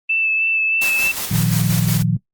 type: tone with vibrato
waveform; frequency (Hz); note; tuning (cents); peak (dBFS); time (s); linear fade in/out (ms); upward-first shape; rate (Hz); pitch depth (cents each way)
sine; 2637; E7; 0; -15; 0.09-1.12; 10; sine; 3.2; 17
type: noise with tremolo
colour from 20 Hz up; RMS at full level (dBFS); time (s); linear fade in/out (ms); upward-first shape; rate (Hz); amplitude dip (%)
white; -24; 0.81-2.03; 10; square; 5.6; 40
type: chord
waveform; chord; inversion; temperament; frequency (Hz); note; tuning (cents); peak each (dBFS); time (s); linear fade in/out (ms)
sine; Bb suspended fourth; none; equal with one note detuned; 116.54 / 155.56 / 178.49; Bb2 / Eb3 / F3; 0 / 0 / +38; -19; 1.31-2.17; 5
effects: noise-tail reverb RT60 0.1 s tail -19 dB re dry + Opus 32 kbps